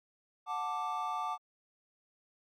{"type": "chord", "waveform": "triangle", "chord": "D major", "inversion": "first", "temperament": "just", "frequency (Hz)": [734.2, 881, 1174.7], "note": ["F#5", "A5", "D6"], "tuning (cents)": [-14, 2, 0], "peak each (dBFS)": [-37, -36, -34], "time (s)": [0.46, 1.38], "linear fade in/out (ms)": 50, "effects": ["MP3 96 kbps"]}